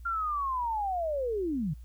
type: linear sweep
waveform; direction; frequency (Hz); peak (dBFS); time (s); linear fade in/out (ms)
sine; down; 1396.9 to 134.9; -28; 0.05-1.74; 10
effects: added 59 Hz sine -43 dBFS peak until 1.84 s + white hiss -69 dBFS RMS until 1.84 s